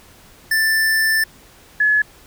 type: tone pair in turn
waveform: square / sine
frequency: 1769 / 1705 Hz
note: A6 / G#6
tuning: +9 / +45 cents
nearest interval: minor second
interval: 64 cents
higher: first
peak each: -15 / -12 dBFS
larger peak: second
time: 0.51-1.24 / 1.8-2.02 s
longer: first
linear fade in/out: 5 ms
effects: pink hiss -47 dBFS RMS until 2.26 s